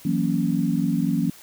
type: chord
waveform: sine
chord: F# dominant seventh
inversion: third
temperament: equal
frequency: 164.81 / 185 / 233.1 / 277.2 Hz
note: E3 / F#3 / A#3 / C#4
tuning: 0 / 0 / 0 / 0 cents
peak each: -25 dBFS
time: 0.05-1.3 s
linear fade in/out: 5 ms
effects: white hiss -47 dBFS RMS until 1.42 s